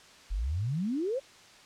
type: exponential sweep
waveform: sine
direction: up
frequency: 41.2 to 570 Hz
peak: -28 dBFS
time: 0.3-1.2 s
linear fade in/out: 20 ms
effects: white hiss -54 dBFS RMS until 1.65 s + low-pass 6000 Hz 12 dB/octave

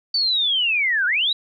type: linear two-way sweep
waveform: sine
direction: down then up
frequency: 4593 to 1413 to 3981 Hz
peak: -17 dBFS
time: 0.14-1.33 s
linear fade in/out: 5 ms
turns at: 1.06 s
effects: none

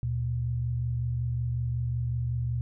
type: tone pair together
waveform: sine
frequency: 73.99 / 119.4 Hz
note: D2 / A#2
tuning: +13 / +42 cents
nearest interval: minor sixth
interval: 829 cents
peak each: -34 / -27 dBFS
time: 0.03-2.61 s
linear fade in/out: 0 ms
effects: none

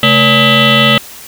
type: tone with frequency modulation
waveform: sine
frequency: 1631 Hz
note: G#6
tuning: 32 cents flat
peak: -5 dBFS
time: 0.03-0.98 s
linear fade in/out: 2 ms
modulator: 353 Hz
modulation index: 5.3
effects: white hiss -32 dBFS RMS until 1.27 s

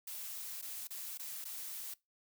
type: noise with dropouts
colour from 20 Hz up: blue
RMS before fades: -44 dBFS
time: 0.07-1.94 s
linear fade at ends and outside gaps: 5 ms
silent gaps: 0.615-0.624 / 0.873-0.905 / 1.176-1.194 / 1.443-1.451 s
effects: noise-tail reverb RT60 0.2 s tail -21 dB re dry

